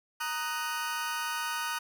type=chord; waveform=sawtooth; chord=D# minor; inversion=second; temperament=just; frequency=933.4 / 1244.5 / 1493.4 Hz; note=A#5 / D#6 / F#6; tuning=+2 / 0 / +16 cents; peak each=-32 dBFS; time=0.2-1.79 s; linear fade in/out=10 ms; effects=none